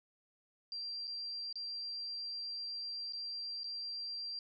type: tone with dropouts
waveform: sine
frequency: 4727 Hz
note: D8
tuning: 10 cents sharp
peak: -39 dBFS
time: 0.72-4.39 s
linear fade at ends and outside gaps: 1 ms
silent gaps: 1.072-1.077 / 1.527-1.556 / 3.124-3.133 / 3.634-3.642 s
effects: none